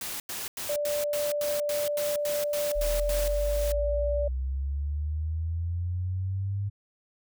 white noise bursts, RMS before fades -35 dBFS, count 12, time 0.01-3.28 s, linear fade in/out 2 ms, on 190 ms, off 90 ms
sine tone with pitch glide, 587.3 to 581.2 Hz, D5 to D5, 0 to -18 cents, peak -26 dBFS, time 0.69-4.28 s, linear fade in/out 5 ms, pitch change -18 cents, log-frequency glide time 2.98-3.76 s
white noise with exponential growth, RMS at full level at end -37 dBFS, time 1.88-3.72 s, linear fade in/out 1 ms, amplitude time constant 400 ms
sine linear sweep, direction up, 38.57 to 101.5 Hz, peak -27 dBFS, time 2.75-6.7 s, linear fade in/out 20 ms
effects none

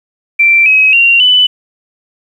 sine tone with pitch steps, 2349 / 2547 / 2761 / 2994 Hz, D7 / D#7 / F7 / F#7, 0 / +40 / -20 / +20 cents, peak -4 dBFS, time 0.39-1.47 s, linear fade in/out 10 ms, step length 270 ms, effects 7-bit

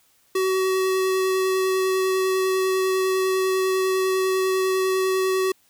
square tone with vibrato, 377.4 Hz, F#4, 34 cents sharp, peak -20 dBFS, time 0.35-5.52 s, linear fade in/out 5 ms, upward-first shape sine, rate 10 Hz, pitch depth 8 cents each way, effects white hiss -61 dBFS RMS until 5.69 s

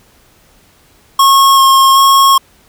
square tone with vibrato, 1084 Hz, C#6, 39 cents flat, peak -5 dBFS, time 1.19-2.38 s, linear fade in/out 5 ms, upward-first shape square, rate 1.3 Hz, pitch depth 11 cents each way, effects pink hiss -48 dBFS RMS until 2.68 s

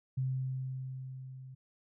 sine tone with level ramp, 130.7 Hz, C3, 1 cent flat, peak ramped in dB -29 to -46 dBFS, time 0.17-1.55 s, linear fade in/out 10 ms, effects none

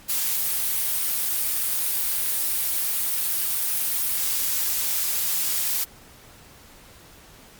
blue noise, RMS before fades -24 dBFS, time 0.08-5.85 s, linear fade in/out 20 ms, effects pink hiss -49 dBFS RMS until 7.59 s + Opus 48 kbps

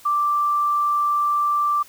sine tone, 1174.7 Hz, D6, in tune, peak -17 dBFS, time 0.05-1.83 s, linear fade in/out 10 ms, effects white hiss -48 dBFS RMS until 1.88 s

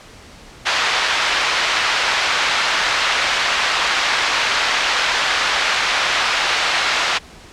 pink band-pass noise, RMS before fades -18 dBFS, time 0.65-7.19 s, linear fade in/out 20 ms, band 1100 to 4400 Hz, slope 12 dB/octave, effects pink hiss -41 dBFS RMS until 7.52 s + low-pass 7000 Hz 12 dB/octave

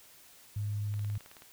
sine tone, 103.83 Hz, G#2, in tune, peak -31 dBFS, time 0.56-1.18 s, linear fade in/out 5 ms
click train, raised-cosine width 0.3 ms, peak -35 dBFS, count 10, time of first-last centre 0.94-1.421 s, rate 18.7 Hz
effects white hiss -57 dBFS RMS until 1.52 s

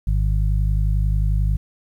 harmonic tone, 51.2 Hz, G#1, 24 cents flat, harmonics 1 / 2 / 3, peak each -17 / -23 / -27 dBFS, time 0.07-1.57 s, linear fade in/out 5 ms, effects 9-bit

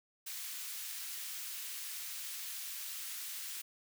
white high-pass noise, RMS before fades -43 dBFS, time 0.26-3.62 s, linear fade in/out 10 ms, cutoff 1800 Hz, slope 12 dB/octave, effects none

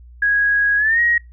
sine tone with pitch glide, 1655 to 1890.1 Hz, G#6 to A#6, -6 to +23 cents, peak -13 dBFS, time 0.22-1.18 s, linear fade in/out 5 ms, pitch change +229 cents, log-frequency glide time 0.77-1 s, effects noise-tail reverb RT60 0.2 s tail -23 dB re dry + added 60 Hz sine -39 dBFS peak until 1.32 s

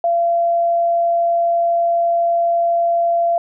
sine tone, 683 Hz, F5, 39 cents flat, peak -13 dBFS, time 0.04-3.38 s, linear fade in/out 2 ms, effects none

